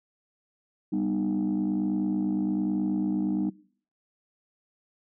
sine chord, G augmented, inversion none, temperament just, 196 / 245 / 306.2 Hz, G3 / B3 / D#4, 0 / -14 / -28 cents, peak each -27 / -30 / -26 dBFS, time 0.92-3.5 s, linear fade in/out 10 ms, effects noise-tail reverb RT60 0.5 s tail -21 dB re dry + tanh soft clip ceiling -20 dBFS

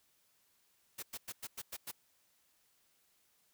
white noise bursts, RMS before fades -43 dBFS, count 7, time 0.98-1.916 s, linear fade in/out 10 ms, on 48 ms, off 100 ms, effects white hiss -73 dBFS RMS until 3.53 s

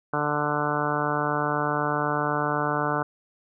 harmonic tone, 148 Hz, D3, 14 cents sharp, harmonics 1 / 2 / 3 / 4 / 5 / 6 / 7 / 8 / 9 / 10, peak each -32 / -32 / -32 / -32 / -32 / -32 / -32 / -32 / -32 / -32 dBFS, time 0.13-3.03 s, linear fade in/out 5 ms, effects none

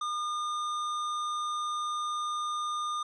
sine tone with hard clipping, 1213 Hz, D#6, 44 cents flat, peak -32 dBFS, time 0.01-3.03 s, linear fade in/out 5 ms, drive 11 dB, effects resampled to 32000 Hz

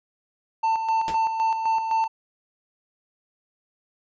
triangle tone with tremolo, 894 Hz, A5, 27 cents sharp, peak -17 dBFS, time 0.63-2.08 s, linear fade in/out 10 ms, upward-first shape square, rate 3.9 Hz, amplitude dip 50%
pink noise with exponential decay, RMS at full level -28 dBFS, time 1.08-1.21 s, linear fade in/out 0 ms, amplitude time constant 28 ms
effects resampled to 16000 Hz

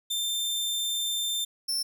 sawtooth tone pair in turn, 3582 / 5367 Hz, A7 / E8, +30 / +30 cents, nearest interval perfect fifth, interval 700 cents, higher second, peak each -24 dBFS, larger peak neither, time 0.1-1.45 / 1.68-1.83 s, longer first, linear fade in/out 10 ms, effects none

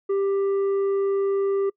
sine tone with tanh clipping, 394.2 Hz, G4, 10 cents sharp, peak -21 dBFS, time 0.09-1.7 s, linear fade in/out 10 ms, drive 5 dB, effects noise-tail reverb RT60 0.1 s tail -25 dB re dry

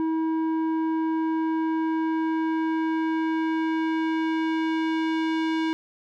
square tone with low-pass filter sweep, 321.1 Hz, E4, 45 cents flat, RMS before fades -25 dBFS, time 0-5.73 s, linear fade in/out 0 ms, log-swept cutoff 820 to 3300 Hz, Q 1, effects none

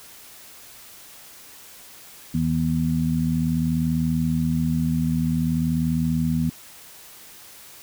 harmonic tone, 80.5 Hz, E2, 41 cents flat, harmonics 1 / 2 / 3, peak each -30 / -22 / -23 dBFS, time 2.34-6.5 s, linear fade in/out 5 ms, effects white hiss -45 dBFS RMS until 7.82 s

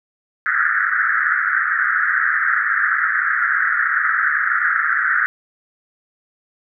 pink band-pass noise, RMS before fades -18 dBFS, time 0.46-5.26 s, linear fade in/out 0 ms, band 1300 to 1900 Hz, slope 96 dB/octave, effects none

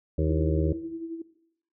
harmonic tone, 78 Hz, D#2, 5 cents sharp, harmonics 1 / 2 / 4 / 5 / 6 / 7, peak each -25 / -28 / -31 / -32 / -33 / -33 dBFS, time 0.18-0.73 s, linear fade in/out 5 ms
sine tone with tremolo, 329.6 Hz, E4, in tune, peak -31 dBFS, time 0.29-1.22 s, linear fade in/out 5 ms, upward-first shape sine, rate 11 Hz, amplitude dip 55%
effects noise-tail reverb RT60 0.7 s tail -17 dB re dry

